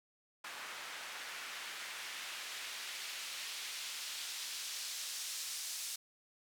white noise with band-pass filter sweep, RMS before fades -44 dBFS, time 0.44-5.96 s, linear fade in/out 5 ms, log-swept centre 1400 to 5800 Hz, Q 0.89, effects none

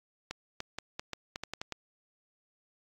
clicks, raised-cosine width 0.2 ms, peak -19 dBFS, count 10, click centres 0.31 / 0.604 / 0.786 / 0.995 / 1.133 / 1.359 / 1.436 / 1.536 / 1.615 / 1.723 s, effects AAC 48 kbps

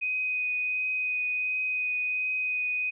sine tone with vibrato, 2500 Hz, D#7, 8 cents sharp, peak -26 dBFS, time 0.01-2.91 s, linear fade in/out 20 ms, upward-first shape triangle, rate 1.4 Hz, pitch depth 11 cents each way, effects none

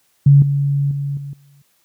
sine tone with level steps, 141.1 Hz, C#3, 31 cents sharp, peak -5 / -14 / -19 / -26 / -46 dBFS, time 0.26-1.62 s, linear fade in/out 5 ms, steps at 0.42 / 0.91 / 1.17 / 1.33 s, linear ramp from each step 2 ms, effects white hiss -61 dBFS RMS until 1.84 s + high-pass 60 Hz 12 dB/octave

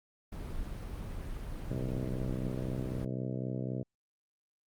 brown noise, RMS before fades -39 dBFS, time 0.32-3.05 s, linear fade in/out 5 ms
harmonic tone, 63.9 Hz, C2, 40 cents flat, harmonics 2 / 3 / 4 / 5 / 6 / 7 / 8 / 9 / 10, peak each -36 / -40 / -42 / -44 / -46 / -47 / -48 / -49 / -50 dBFS, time 1.7-3.83 s, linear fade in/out 5 ms
effects Opus 32 kbps

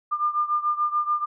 sine beating tone pair, 1200 / 1206.9 Hz, D6 / D6, +37 / +47 cents, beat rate 6.9 Hz, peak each -23 / -26 dBFS, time 0.11-1.26 s, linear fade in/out 20 ms, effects none

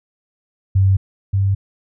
sine tone pair in turn, 96.3 / 97.93 Hz, G2 / G2, -30 / -1 cents, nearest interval unison, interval 29 cents, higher second, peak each -10 / -13 dBFS, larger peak first, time 0.75-0.97 / 1.33-1.55 s, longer neither, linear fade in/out 10 ms, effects none

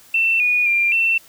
sine tone with pitch steps, 2684 / 2457 / 2387 / 2691 Hz, E7 / D#7 / D7 / E7, +31 / -22 / +28 / +35 cents, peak -14 dBFS, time 0.14-1.18 s, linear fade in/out 5 ms, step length 260 ms, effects white hiss -48 dBFS RMS until 1.28 s

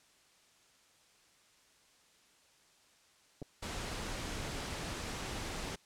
clicks, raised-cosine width 2 ms, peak -31 dBFS, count 2, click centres 3.418 / 3.425 s
pink noise, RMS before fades -40 dBFS, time 3.62-5.76 s, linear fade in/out 10 ms
effects white hiss -66 dBFS RMS until 5.85 s + low-pass 8000 Hz 12 dB/octave

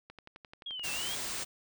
click train, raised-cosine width 0.3 ms, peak -32 dBFS, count 11, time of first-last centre 0.1-0.97 s, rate 11.5 Hz
sine exponential two-way sweep, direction down then up, 3338 to 2637 to 3338 Hz, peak -37 dBFS, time 0.66-1.15 s, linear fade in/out 5 ms, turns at 0.91 s
white band-stop noise, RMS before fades -37 dBFS, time 0.83-1.45 s, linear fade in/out 20 ms, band 10000 to 16000 Hz, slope 96 dB/octave
effects none

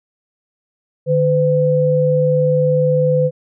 sine tone pair together, 150.6 / 506.6 Hz, D3 / B4, +44 / +44 cents, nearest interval octave + major sixth, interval 2100 cents, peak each -16 / -13 dBFS, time 1.06-3.31 s, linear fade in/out 50 ms, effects none

